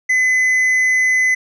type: tone with tanh clipping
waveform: sine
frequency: 2025 Hz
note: B6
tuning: 43 cents sharp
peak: -13 dBFS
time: 0.09-1.35 s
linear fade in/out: 10 ms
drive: 6 dB
effects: none